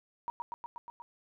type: tone with echo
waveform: sine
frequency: 948 Hz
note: A#5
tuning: 29 cents sharp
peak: -32 dBFS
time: 0.28-0.3 s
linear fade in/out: 0 ms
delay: 120 ms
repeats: 6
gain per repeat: -2 dB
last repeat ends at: 1.02 s
effects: none